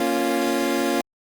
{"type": "chord", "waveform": "25% pulse", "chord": "Bb minor", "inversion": "none", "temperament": "equal", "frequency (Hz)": [233.1, 277.2, 349.2], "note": ["Bb3", "Db4", "F4"], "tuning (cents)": [0, 0, 0], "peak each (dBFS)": [-23, -20, -20], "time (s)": [0, 1.01], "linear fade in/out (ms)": 2, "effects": ["Opus 24 kbps"]}